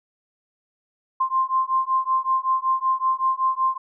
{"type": "beating tone pair", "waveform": "sine", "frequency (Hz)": [1047, 1052.3], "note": ["C6", "C6"], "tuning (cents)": [1, 10], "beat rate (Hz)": 5.3, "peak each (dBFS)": -22, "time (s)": [1.2, 3.78], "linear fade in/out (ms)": 10, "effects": []}